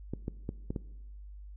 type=clicks; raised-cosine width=3 ms; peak=-21 dBFS; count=5; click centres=0.136 / 0.281 / 0.491 / 0.705 / 0.762 s; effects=noise-tail reverb RT60 1.0 s tail -19 dB re dry + added 50 Hz sine -44 dBFS peak until 1.56 s